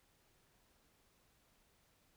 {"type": "silence", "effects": ["pink hiss -73 dBFS RMS until 2.16 s"]}